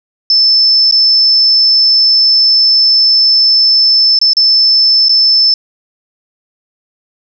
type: tone with dropouts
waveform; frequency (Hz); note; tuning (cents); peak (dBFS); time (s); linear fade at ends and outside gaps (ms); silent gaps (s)
sine; 5274; E8; 0; -5; 0.3-5.54; 2; 0.912-0.923 / 4.189-4.214 / 4.334-4.368 / 5.085-5.093
effects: none